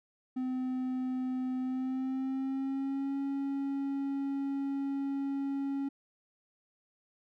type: tone with pitch glide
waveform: triangle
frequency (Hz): 256.2 to 276.2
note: C4 to C#4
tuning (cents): -36 to -6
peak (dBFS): -29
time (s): 0.36-5.89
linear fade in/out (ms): 10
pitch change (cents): +130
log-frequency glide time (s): 1.59-3.18
effects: none